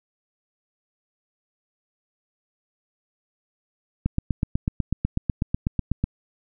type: click train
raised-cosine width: 5 ms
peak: -9 dBFS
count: 17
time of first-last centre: 4.06-6.04 s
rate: 8.08 Hz
effects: none